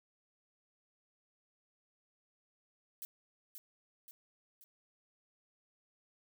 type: noise with echo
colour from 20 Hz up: violet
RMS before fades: -44 dBFS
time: 3.02-3.05 s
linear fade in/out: 0 ms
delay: 530 ms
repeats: 3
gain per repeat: -5 dB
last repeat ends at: 4.64 s
effects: none

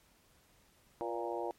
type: harmonic tone with a mistuned harmonic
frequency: 116.54 Hz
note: A#2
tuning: in tune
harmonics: 3 / 4 / 5 / 6 / 7 / 8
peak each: -40 / -41 / -42 / -43 / -43 / -44 dBFS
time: 1.01-1.51 s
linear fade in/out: 0 ms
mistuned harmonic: 4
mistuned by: +48 cents
effects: pink hiss -67 dBFS RMS until 1.58 s + MP3 64 kbps

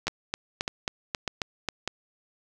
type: two click trains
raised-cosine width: 0.2 ms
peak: -11 / -10 dBFS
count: 4 / 7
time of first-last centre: 0.08-1.876 / 0.07-1.687 s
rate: 1.67 / 3.71 Hz
effects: none

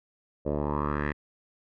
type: tone with low-pass filter sweep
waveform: 10% pulse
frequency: 73.42 Hz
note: D2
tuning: in tune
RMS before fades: -29 dBFS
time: 0.45-1.13 s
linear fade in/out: 20 ms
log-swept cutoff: 560 to 2000 Hz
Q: 4
effects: none

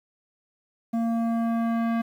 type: tone with low-pass filter sweep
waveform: square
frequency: 230 Hz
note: A#3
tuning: 23 cents flat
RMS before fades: -25 dBFS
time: 0.93-2.02 s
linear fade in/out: 10 ms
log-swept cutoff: 680 to 1800 Hz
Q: 0.94
effects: 9-bit

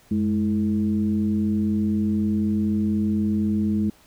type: tone with frequency modulation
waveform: sine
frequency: 210 Hz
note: G#3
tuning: 19 cents sharp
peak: -19 dBFS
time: 0.11-3.9 s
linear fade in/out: 5 ms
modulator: 116 Hz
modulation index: 0.69
effects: pink hiss -55 dBFS RMS until 4.06 s

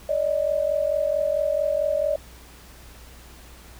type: tone pair together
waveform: sine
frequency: 575.5 / 620 Hz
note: D5 / D#5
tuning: -35 / -6 cents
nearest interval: minor second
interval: 129 cents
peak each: -23 dBFS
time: 0.09-2.16 s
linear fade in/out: 5 ms
effects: added 60 Hz sine -46 dBFS peak until 3.79 s + pink hiss -48 dBFS RMS until 3.79 s

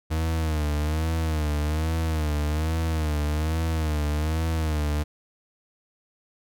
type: tone with vibrato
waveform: 40% pulse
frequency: 77.78 Hz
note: D#2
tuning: in tune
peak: -22 dBFS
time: 0.1-5.04 s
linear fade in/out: 20 ms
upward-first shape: sine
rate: 1.2 Hz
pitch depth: 80 cents each way
effects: none

